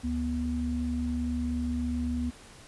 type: tone pair together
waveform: sine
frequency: 72.6 / 243.8 Hz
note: D2 / B3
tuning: -19 / -22 cents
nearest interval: octave + major sixth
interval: 2097 cents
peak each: -32 / -29 dBFS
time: 0.03-2.31 s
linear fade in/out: 20 ms
effects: pink hiss -51 dBFS RMS until 2.67 s + resampled to 24000 Hz